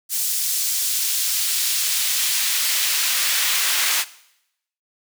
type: noise with high-pass filter sweep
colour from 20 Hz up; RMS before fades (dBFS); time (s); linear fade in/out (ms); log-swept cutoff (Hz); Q
pink; -21; 0.09-4.05; 50; 6300 to 1700; 0.74
effects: noise-tail reverb RT60 0.8 s tail -18 dB re dry